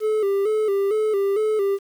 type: tone with vibrato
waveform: triangle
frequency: 413.3 Hz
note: G#4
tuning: 8 cents flat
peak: -16 dBFS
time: 0-1.79 s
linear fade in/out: 50 ms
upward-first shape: square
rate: 2.2 Hz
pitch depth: 75 cents each way
effects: 8-bit